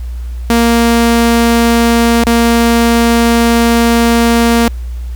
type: tone with dropouts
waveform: sawtooth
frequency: 233.1 Hz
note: A#3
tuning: in tune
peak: -3 dBFS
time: 0.5-4.68 s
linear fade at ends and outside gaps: 0 ms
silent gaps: 2.236-2.269 s
effects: added 60 Hz sine -18 dBFS peak until 5.15 s + pink hiss -43 dBFS RMS until 5.15 s